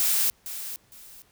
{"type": "noise with echo", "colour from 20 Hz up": "blue", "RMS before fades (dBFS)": -23, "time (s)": [0, 0.3], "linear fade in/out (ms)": 0, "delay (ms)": 460, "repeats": 2, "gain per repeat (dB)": -12, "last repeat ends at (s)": 1.22, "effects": ["pink hiss -62 dBFS RMS until 1.31 s"]}